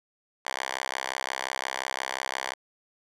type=tone with high-pass filter; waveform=5% pulse; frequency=65.7 Hz; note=C2; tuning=8 cents sharp; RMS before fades=-33 dBFS; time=0.45-2.54 s; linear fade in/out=10 ms; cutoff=1100 Hz; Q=1.4; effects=low-pass 9000 Hz 12 dB/octave